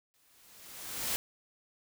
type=noise with exponential growth; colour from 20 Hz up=white; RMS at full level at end=-31 dBFS; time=0.14-1.16 s; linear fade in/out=0 ms; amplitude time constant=220 ms; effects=none